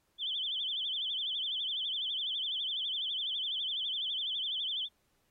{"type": "tone with vibrato", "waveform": "sine", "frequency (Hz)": 3284, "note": "G#7", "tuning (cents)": -20, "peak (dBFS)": -32, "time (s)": [0.18, 4.89], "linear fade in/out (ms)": 50, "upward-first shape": "sine", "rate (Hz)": 12, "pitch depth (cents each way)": 150, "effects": ["pink hiss -75 dBFS RMS until 5.3 s", "AAC 48 kbps"]}